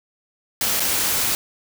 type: noise with dropouts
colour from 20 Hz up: white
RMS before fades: -21 dBFS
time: 0.61-1.35 s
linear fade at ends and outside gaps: 1 ms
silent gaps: 0.797-0.803 s
effects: none